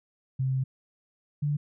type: tone pair in turn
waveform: sine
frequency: 131.7 / 146.44 Hz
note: C3 / D3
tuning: +12 / -5 cents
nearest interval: major second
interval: 183 cents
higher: second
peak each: -24 dBFS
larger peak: neither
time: 0.39-0.64 / 1.42-1.57 s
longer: first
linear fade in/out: 10 ms
effects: none